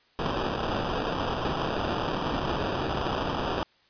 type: noise with sample-and-hold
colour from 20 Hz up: white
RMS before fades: -29 dBFS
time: 0.19-3.63 s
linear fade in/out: 0 ms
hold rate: 2100 Hz
effects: white hiss -63 dBFS RMS until 3.89 s + resampled to 11025 Hz